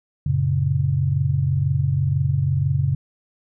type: chord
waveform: sine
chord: F# major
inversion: none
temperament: equal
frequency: 92.5 / 116.54 / 138.59 Hz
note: F#2 / A#2 / C#3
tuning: 0 / 0 / 0 cents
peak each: -23 / -25 / -19 dBFS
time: 0.26-2.95 s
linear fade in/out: 5 ms
effects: none